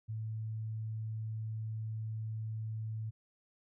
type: tone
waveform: sine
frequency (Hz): 110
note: A2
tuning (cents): 0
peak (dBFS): -36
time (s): 0.08-3.11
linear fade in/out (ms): 20
effects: none